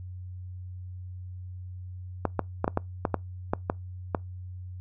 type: clicks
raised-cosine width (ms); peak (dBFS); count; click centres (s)
1; -10; 10; 2.253 / 2.393 / 2.644 / 2.679 / 2.774 / 3.052 / 3.143 / 3.535 / 3.699 / 4.148
effects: noise-tail reverb RT60 0.2 s tail -25 dB re dry + added 91 Hz sine -37 dBFS peak until 4.8 s